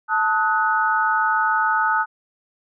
sine chord, D# diminished, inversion second, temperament equal with one note detuned, 880 / 1267 / 1480 Hz, A5 / D#6 / F#6, 0 / +31 / 0 cents, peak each -21 dBFS, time 0.08-2.06 s, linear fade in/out 50 ms, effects none

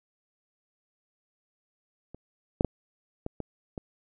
clicks, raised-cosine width 2 ms, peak -29 / -9 / -11 / -19 / -20 / -22 dBFS, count 6, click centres 2.146 / 2.609 / 2.647 / 3.264 / 3.403 / 3.778 s, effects none

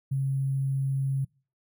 sine tone with sample-and-hold, 135.6 Hz, C#3, 38 cents flat, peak -24 dBFS, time 0.11-1.25 s, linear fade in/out 10 ms, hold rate 11025 Hz, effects noise-tail reverb RT60 0.4 s tail -26 dB re dry

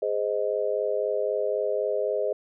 sine chord, Ab major, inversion none, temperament just, 415.3 / 519.1 / 623 Hz, Ab4 / C5 / Eb5, 0 / -14 / +2 cents, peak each -28 dBFS, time 0.02-2.33 s, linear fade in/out 5 ms, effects none

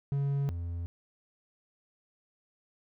triangle tone pair in turn, 140 / 85.54 Hz, C#3 / F2, +18 / -35 cents, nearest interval major sixth, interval 853 cents, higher first, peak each -25 / -31 dBFS, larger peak first, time 0.12-0.49 / 0.49-0.86 s, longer neither, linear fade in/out 0 ms, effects none

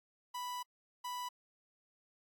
45% pulse tone bursts at uneven times, 987.8 Hz, B5, in tune, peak -39 dBFS, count 2, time 0.34-0.63 / 1.04-1.29 s, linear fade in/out 10 ms, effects AAC 64 kbps

